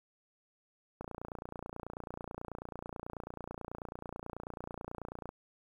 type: click train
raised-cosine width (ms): 1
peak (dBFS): -27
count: 126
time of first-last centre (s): 1.01-5.291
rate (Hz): 29.2
effects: 10-bit